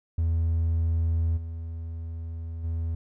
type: tone with level steps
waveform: triangle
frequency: 82.41 Hz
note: E2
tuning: in tune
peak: -19 / -30 / -24 dBFS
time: 0.18-2.95 s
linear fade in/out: 5 ms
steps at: 1.36 / 2.63 s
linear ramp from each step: 20 ms
effects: tanh soft clip ceiling -16 dBFS